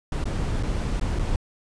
brown noise with dropouts, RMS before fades -25 dBFS, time 0.12-1.36 s, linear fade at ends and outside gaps 2 ms, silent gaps 0.241-0.255 / 0.628-0.633 / 0.998-1.011 / 1.189-1.193 s, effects resampled to 22050 Hz

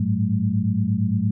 sine tone cluster, 102.2 / 110.9 / 186 / 215.2 Hz, G#2 / A2 / F#3 / A3, -27 / +14 / +9 / -38 cents, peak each -24 dBFS, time 0-1.31 s, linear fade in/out 5 ms, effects none

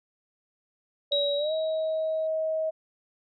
sine tone with pitch glide, 572 to 634.7 Hz, D5 to D#5, -46 to +34 cents, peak -25 dBFS, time 1.11-2.71 s, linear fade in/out 20 ms, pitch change +180 cents, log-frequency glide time 1.37-1.53 s
sine tone with exponential decay, 3835 Hz, A#7, 48 cents sharp, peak -23 dBFS, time 1.12-2.27 s, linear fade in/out 1 ms, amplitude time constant 250 ms
effects none

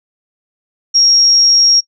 sine tone, 5588 Hz, F8, in tune, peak -6 dBFS, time 0.94-1.81 s, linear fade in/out 20 ms, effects noise-tail reverb RT60 0.1 s tail -23 dB re dry

